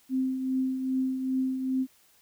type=tone with tremolo; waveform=sine; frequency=261 Hz; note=C4; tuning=4 cents flat; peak=-23 dBFS; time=0.09-1.87 s; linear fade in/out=50 ms; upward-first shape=triangle; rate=2.5 Hz; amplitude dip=55%; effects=white hiss -62 dBFS RMS until 2.21 s